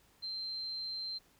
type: tone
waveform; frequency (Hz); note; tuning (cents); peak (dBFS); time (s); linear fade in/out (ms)
sine; 4133; C8; -22; -37; 0.22-1.19; 20
effects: pink hiss -67 dBFS RMS until 1.39 s